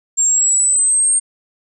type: exponential sweep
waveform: sine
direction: up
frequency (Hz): 7390 to 8640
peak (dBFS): -11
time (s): 0.17-1.2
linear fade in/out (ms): 20
effects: none